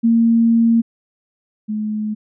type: tone pair in turn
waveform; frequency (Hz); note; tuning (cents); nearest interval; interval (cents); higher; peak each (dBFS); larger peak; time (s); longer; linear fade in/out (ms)
sine; 230 / 213.5; A#3 / G#3; -23 / +48; minor second; 129; first; -10 / -19; first; 0.03-0.82 / 1.68-2.15; first; 20
effects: none